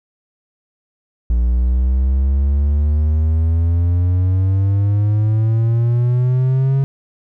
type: exponential sweep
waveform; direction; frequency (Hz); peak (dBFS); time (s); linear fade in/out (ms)
triangle; up; 58.2 to 137.3; -10; 1.3-6.84; 0
effects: none